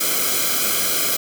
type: noise with comb filter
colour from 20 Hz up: white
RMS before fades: -20 dBFS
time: 0-1.17 s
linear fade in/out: 10 ms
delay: 1.1 ms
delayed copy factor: -0.9
effects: none